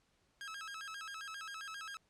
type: tone with vibrato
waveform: sawtooth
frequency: 1450 Hz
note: F#6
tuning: 35 cents flat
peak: -40 dBFS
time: 0.41-1.97 s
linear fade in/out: 0 ms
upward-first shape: square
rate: 7.5 Hz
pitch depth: 190 cents each way
effects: pink hiss -75 dBFS RMS until 2.09 s + low-pass 8000 Hz 12 dB/octave